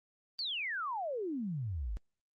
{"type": "exponential sweep", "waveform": "sine", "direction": "down", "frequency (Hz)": [4699, 45], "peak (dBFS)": -34, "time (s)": [0.39, 1.97], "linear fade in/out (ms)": 0, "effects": ["Opus 24 kbps"]}